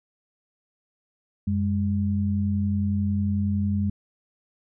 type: tone pair together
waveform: sine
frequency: 92.5 / 203.5 Hz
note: F#2 / G#3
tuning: 0 / -35 cents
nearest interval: octave + major second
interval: 1365 cents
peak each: -24 dBFS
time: 1.47-3.9 s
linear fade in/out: 5 ms
effects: none